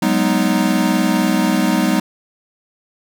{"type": "chord", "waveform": "square", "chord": "G# minor seventh", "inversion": "third", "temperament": "equal with one note detuned", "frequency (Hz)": [187.36, 207.7, 246.9, 311.1], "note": ["F#3", "G#3", "B3", "D#4"], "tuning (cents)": [22, 0, 0, 0], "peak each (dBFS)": -20, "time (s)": [0.02, 2], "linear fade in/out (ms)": 5, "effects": []}